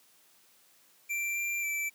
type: tone with pitch steps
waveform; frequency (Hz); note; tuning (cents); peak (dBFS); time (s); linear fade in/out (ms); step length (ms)
square; 2353 / 2370 / 2325; D7 / D7 / D7; +3 / +15 / -18; -31; 1.09-1.9; 20; 270
effects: white hiss -63 dBFS RMS until 1.94 s + high-pass 150 Hz 12 dB/octave